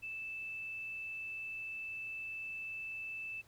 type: tone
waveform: sine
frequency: 2637 Hz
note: E7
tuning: in tune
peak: -40 dBFS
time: 0.02-3.42 s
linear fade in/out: 20 ms
effects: added 107 Hz sine -70 dBFS peak until 3.47 s + pink hiss -66 dBFS RMS until 3.47 s